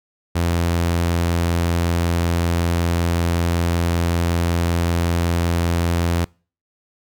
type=tone; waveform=sawtooth; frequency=85.3 Hz; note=F2; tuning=40 cents flat; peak=-13 dBFS; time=0.35-6.25 s; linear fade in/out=10 ms; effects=noise-tail reverb RT60 0.4 s tail -26 dB re dry